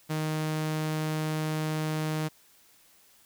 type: tone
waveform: sawtooth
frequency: 155.56 Hz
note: D#3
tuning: in tune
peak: -24 dBFS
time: 0.09-2.29 s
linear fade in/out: 20 ms
effects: white hiss -60 dBFS RMS until 3.25 s